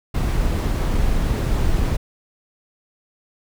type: noise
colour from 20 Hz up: brown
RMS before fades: -19 dBFS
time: 0.14-1.97 s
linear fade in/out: 10 ms
effects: none